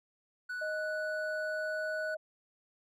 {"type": "tone", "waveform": "triangle", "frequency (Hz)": 1480, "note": "F#6", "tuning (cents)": 0, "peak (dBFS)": -34, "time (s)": [0.49, 2.15], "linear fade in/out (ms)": 10}
{"type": "tone with pitch glide", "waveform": "sine", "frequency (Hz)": [622.3, 626.3], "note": ["D#5", "D#5"], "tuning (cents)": [0, 11], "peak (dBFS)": -35, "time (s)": [0.61, 2.17], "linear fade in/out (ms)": 10, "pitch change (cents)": 11, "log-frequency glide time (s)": [1.37, 1.93]}
{"effects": []}